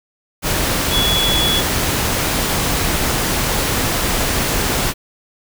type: tone in noise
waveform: sine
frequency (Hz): 3385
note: G#7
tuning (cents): +32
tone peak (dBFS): -16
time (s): 0.9-1.63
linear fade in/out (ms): 50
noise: pink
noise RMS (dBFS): -18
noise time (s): 0.42-4.94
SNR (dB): -1
effects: none